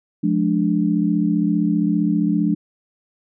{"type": "chord", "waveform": "sine", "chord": "D diminished", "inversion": "first", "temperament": "just", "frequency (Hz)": [176.2, 211.4, 293.7], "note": ["F3", "Ab3", "D4"], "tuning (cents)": [16, 31, 0], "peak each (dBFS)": -20, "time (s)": [0.23, 2.55], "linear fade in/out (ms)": 10, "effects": []}